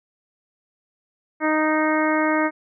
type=harmonic tone; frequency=310 Hz; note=D#4; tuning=6 cents flat; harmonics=1 / 2 / 3 / 4 / 5 / 6 / 7; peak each=-21 / -24 / -26 / -27 / -28 / -29 / -29 dBFS; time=1.4-2.51 s; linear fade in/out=50 ms; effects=none